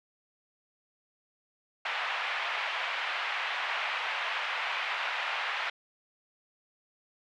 white band-pass noise, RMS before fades -33 dBFS, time 1.85-5.7 s, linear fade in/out 5 ms, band 700 to 2800 Hz, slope 24 dB/octave, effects none

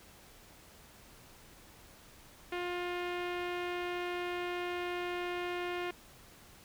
sawtooth tone with low-pass filter, 354.1 Hz, F4, 24 cents sharp, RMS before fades -37 dBFS, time 2.52-5.91 s, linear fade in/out 5 ms, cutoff 2600 Hz, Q 2, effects pink hiss -57 dBFS RMS until 6.64 s

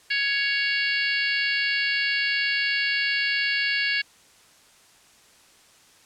harmonic tone with a mistuned harmonic, 557 Hz, C#5, 8 cents sharp, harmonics 3 / 4 / 5 / 6 / 7 / 8 / 9, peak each -26 / -27 / -28 / -36 / -38 / -30 / -40 dBFS, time 0.1-4.02 s, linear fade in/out 10 ms, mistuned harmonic 7, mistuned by +20 cents, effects white hiss -55 dBFS RMS until 6.05 s + low-pass 9000 Hz 12 dB/octave

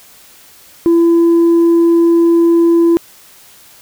sine tone, 336.9 Hz, E4, 38 cents sharp, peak -4 dBFS, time 0.86-2.97 s, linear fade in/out 0 ms, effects tanh soft clip ceiling -5 dBFS + white hiss -42 dBFS RMS until 3.81 s

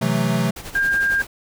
square chord, F# half-diminished seventh, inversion second, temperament equal, 130.81 / 164.81 / 185 / 220 Hz, C3 / E3 / F#3 / A3, 0 / 0 / 0 / 0 cents, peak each -24 dBFS, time 0.01-0.51 s, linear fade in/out 10 ms
pink noise with tremolo, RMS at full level -32 dBFS, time 0.56-1.27 s, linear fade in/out 5 ms, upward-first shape sine, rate 11 Hz, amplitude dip 65%
sine tone, 1604 Hz, G6, 39 cents sharp, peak -16 dBFS, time 0.75-1.22 s, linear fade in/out 5 ms
effects none

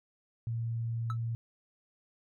sine tone, 115.4 Hz, A#2, 17 cents flat, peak -31 dBFS, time 0.47-1.35 s, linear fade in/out 0 ms
triangle tone with exponential decay, 1305 Hz, E6, 18 cents flat, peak -30 dBFS, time 1.1-1.17 s, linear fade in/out 1 ms, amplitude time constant 15 ms
effects none

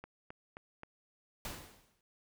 click train, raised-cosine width 0.5 ms, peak -31 dBFS, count 4, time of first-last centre 0.04-0.834 s, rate 3.78 Hz
pink noise with exponential decay, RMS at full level -40 dBFS, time 1.45-2.01 s, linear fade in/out 1 ms, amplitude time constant 120 ms
effects none

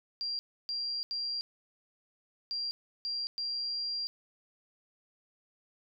sine tone bursts at uneven times, 4757 Hz, D8, 21 cents sharp, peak -32 dBFS, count 6, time 0.21-0.39 / 0.69-1.03 / 1.11-1.41 / 2.51-2.71 / 3.05-3.27 / 3.38-4.07 s, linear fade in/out 0 ms, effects none

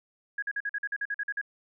sine tone bursts, 1655 Hz, G#6, 6 cents flat, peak -28 dBFS, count 12, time 0.38-1.414 s, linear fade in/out 5 ms, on 44 ms, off 46 ms, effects none

